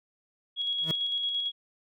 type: tone with tremolo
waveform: sine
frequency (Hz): 3322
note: G#7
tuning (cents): 0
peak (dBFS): -26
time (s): 0.56-1.52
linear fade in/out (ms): 50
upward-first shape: square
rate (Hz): 8.9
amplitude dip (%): 30
type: tone with exponential growth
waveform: 40% pulse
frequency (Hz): 160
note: D#3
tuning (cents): +49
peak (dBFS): -25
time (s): 0.79-0.91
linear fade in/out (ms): 0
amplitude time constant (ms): 24
effects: none